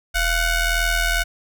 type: ring-modulated tone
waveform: sawtooth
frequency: 729 Hz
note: F#5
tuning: 26 cents flat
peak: -11 dBFS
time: 0.14-1.24 s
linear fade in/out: 20 ms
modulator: 770 Hz
effects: none